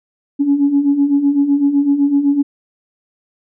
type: beating tone pair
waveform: sine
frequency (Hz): 277.1 / 285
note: C#4 / C#4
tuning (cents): -1 / +48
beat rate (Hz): 7.9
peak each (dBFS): -17 / -11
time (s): 0.39-2.43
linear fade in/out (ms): 20
effects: tanh soft clip ceiling -4 dBFS